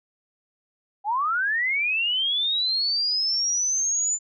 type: linear sweep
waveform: sine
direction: up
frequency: 784 to 7100 Hz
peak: -21 dBFS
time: 1.04-4.19 s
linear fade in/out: 50 ms
effects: none